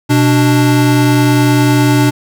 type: tone pair together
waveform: square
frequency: 124.5 / 293.8 Hz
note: B2 / D4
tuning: +14 / +1 cents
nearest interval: octave + minor third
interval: 1487 cents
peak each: -11 dBFS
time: 0.09-2.11 s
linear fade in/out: 20 ms
effects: none